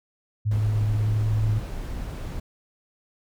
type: tone with pitch glide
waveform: sine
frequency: 106.1 to 107.46 Hz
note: G#2 to A2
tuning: +38 to -40 cents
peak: -20 dBFS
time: 0.45-1.6 s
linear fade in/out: 20 ms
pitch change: +22 cents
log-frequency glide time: 0.91-1.25 s
type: noise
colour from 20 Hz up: brown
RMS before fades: -32 dBFS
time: 0.51-2.4 s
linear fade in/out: 5 ms
effects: none